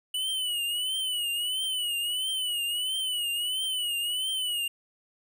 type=tone with vibrato; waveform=square; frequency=2960 Hz; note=F#7; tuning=in tune; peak=-28 dBFS; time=0.14-4.68 s; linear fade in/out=5 ms; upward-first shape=triangle; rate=1.5 Hz; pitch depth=110 cents each way; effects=11-bit